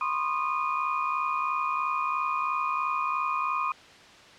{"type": "tone cluster", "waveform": "sine", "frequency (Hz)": [1014, 1077, 1228, 2463], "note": ["B5", "C6", "D#6", "D#7"], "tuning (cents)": [45, 50, -23, -18], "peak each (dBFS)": [-33, -30, -29, -35], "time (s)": [0.01, 3.72], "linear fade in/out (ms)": 2, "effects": ["white hiss -50 dBFS RMS until 4.38 s", "low-pass 4000 Hz 12 dB/octave"]}